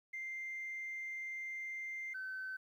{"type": "tone pair in turn", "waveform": "sine", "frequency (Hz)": [2093, 1528.6], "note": ["C7", "G6"], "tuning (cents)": [0, -44], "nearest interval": "perfect fourth", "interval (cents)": 544, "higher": "first", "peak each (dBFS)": [-39, -39], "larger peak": "neither", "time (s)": [[0.13, 2.14], [2.14, 2.57]], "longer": "first", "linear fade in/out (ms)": 10, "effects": ["tanh soft clip ceiling -37 dBFS", "12-bit"]}